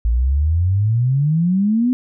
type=exponential sweep; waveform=sine; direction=up; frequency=55 to 256.7 Hz; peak=-13 dBFS; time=0.05-1.93 s; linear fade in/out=0 ms; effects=none